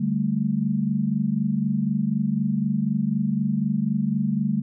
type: chord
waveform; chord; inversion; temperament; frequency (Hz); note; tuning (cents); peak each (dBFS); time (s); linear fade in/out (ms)
sine; D suspended fourth; none; equal; 146.83 / 196 / 220; D3 / G3 / A3; 0 / 0 / 0; -27 / -24 / -24; 0-4.62; 10
effects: none